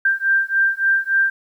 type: beating tone pair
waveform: sine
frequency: 1578 / 1581.5 Hz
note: G6 / G6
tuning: +11 / +15 cents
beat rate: 3.5 Hz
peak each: -18 dBFS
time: 0.05-1.3 s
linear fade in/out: 5 ms
effects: 9-bit